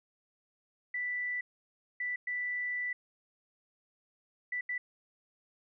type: tone bursts at uneven times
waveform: sine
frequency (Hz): 1975.5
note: B6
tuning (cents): 0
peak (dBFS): -32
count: 5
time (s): 0.94-1.41 / 2-2.16 / 2.27-2.93 / 4.52-4.61 / 4.69-4.78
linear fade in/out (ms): 5
effects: none